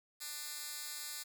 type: tone with high-pass filter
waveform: 10% pulse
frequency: 297.5 Hz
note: D4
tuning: 22 cents sharp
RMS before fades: -44 dBFS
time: 0.2-1.24 s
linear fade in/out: 20 ms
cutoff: 4500 Hz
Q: 0.54
effects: 10-bit